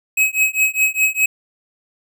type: tone with tremolo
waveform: square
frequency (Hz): 2553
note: D#7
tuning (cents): +44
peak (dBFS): -11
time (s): 0.17-1.26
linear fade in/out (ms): 5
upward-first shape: triangle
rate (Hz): 4.9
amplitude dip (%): 100
effects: none